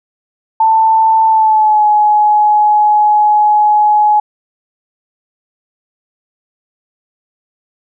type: tone with pitch glide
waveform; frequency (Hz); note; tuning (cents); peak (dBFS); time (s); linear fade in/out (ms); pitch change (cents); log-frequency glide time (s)
sine; 887 to 842.6; A5 to G#5; +14 to +25; -6; 0.6-4.2; 5; -89; 1.27-1.86
effects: none